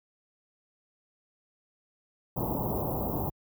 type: band-stop noise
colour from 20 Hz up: pink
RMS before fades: -30 dBFS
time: 2.36-3.3 s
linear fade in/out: 10 ms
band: 1000 to 14000 Hz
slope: 48 dB/octave
effects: high-pass 60 Hz 12 dB/octave